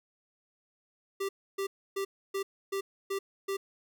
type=tone bursts; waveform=square; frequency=392 Hz; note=G4; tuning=in tune; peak=-31 dBFS; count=7; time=1.2-3.57 s; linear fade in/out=10 ms; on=90 ms; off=290 ms; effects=none